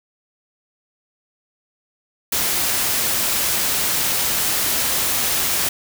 white noise, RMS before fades -20 dBFS, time 2.32-5.69 s, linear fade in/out 5 ms, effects none

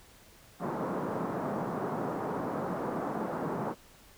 pink band-pass noise, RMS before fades -34 dBFS, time 0.59-3.75 s, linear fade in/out 50 ms, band 160 to 1200 Hz, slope 24 dB/octave, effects pink hiss -57 dBFS RMS until 4.17 s

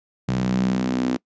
sawtooth tone with high-pass filter sweep, 63 Hz, B1, 35 cents sharp, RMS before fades -22 dBFS, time 0.28-1.17 s, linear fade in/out 10 ms, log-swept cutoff 150 to 270 Hz, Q 5.1, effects noise-tail reverb RT60 0.1 s tail -24 dB re dry + resampled to 16000 Hz

